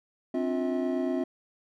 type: tone cluster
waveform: triangle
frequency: 263.6 / 292.2 / 353.1 / 645 Hz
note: C4 / D4 / F4 / E5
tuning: +13 / -9 / +19 / -38 cents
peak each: -27 / -35 / -29 / -32 dBFS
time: 0.34-1.24 s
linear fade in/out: 5 ms
effects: none